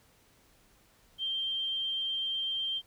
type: tone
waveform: sine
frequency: 3156 Hz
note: G7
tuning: 11 cents sharp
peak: -30 dBFS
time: 1.18-2.82 s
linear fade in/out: 50 ms
effects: pink hiss -64 dBFS RMS until 2.86 s